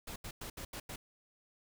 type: noise bursts at uneven times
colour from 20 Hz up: pink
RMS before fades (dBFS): -44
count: 6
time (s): 0.07-0.16 / 0.24-0.31 / 0.41-0.5 / 0.57-0.65 / 0.73-0.8 / 0.89-0.96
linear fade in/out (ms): 5
effects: none